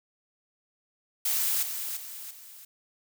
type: noise with echo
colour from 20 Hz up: blue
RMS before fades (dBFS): -27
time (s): 1.25-1.63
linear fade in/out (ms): 5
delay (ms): 340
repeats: 3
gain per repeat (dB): -7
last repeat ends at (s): 2.65
effects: none